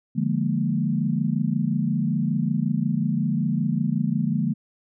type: chord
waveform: sine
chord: Bb dominant seventh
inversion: first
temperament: equal with one note detuned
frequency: 146.83 / 173.01 / 207.7 / 233.1 Hz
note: D3 / F3 / Ab3 / Bb3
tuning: 0 / -16 / 0 / 0 cents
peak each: -26 dBFS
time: 0.15-4.54 s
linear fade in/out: 20 ms
effects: none